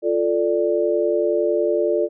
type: chord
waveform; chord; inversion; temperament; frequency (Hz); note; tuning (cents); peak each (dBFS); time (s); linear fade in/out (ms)
sine; D minor; first; equal; 349.2 / 440 / 587.3; F4 / A4 / D5; 0 / 0 / 0; -21; 0.02-2.09; 50
effects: none